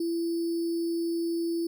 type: tone with sample-and-hold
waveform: sine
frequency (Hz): 336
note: E4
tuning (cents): +33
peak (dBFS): -26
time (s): 0-1.67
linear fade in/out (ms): 5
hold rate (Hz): 4900
effects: none